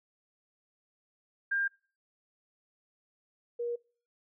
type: tone pair in turn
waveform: sine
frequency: 1600 / 475.7 Hz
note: G6 / A#4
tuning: +35 / +35 cents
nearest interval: octave + major sixth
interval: 2100 cents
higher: first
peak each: -27 / -31 dBFS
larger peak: first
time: 1.51-1.68 / 3.59-3.76 s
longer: neither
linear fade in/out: 10 ms
effects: noise-tail reverb RT60 0.4 s tail -24 dB re dry